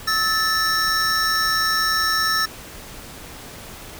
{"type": "tone cluster", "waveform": "square", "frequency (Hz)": [1300, 1763, 5460], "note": ["E6", "A6", "F8"], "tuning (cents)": [-24, 3, -40], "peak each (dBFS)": -23, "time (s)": [0.07, 2.46], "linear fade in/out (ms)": 10, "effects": ["pink hiss -38 dBFS RMS until 3.99 s"]}